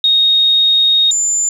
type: tone pair in turn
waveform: sine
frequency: 3729 / 7125 Hz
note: A#7 / A8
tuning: 0 / +21 cents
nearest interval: major seventh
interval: 1121 cents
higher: second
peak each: -8 / -12 dBFS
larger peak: first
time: 0.04-1.11 / 1.11-1.49 s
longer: first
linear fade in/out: 2 ms
effects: 7-bit